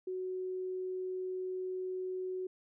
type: tone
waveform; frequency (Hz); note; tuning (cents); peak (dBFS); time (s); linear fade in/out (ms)
sine; 370.8; F#4; +4; -35; 0.07-2.47; 5
effects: none